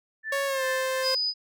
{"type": "tone with tremolo", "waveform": "sine", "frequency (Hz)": 1760, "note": "A6", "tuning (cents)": 0, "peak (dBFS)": -28, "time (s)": [0.23, 1.05], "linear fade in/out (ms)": 50, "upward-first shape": "triangle", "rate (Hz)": 2.6, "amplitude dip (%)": 80}
{"type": "tone with pitch glide", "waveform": "sawtooth", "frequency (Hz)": [554.4, 523.3], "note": ["C#5", "C5"], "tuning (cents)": [0, 0], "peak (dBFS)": -22, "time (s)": [0.32, 1.15], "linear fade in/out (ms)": 5, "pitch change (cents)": -100, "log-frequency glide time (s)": [0.46, 0.64]}
{"type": "tone", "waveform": "sine", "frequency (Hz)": 4978, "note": "D#8", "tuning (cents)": 0, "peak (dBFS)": -24, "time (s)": [1.02, 1.34], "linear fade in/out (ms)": 50}
{"effects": []}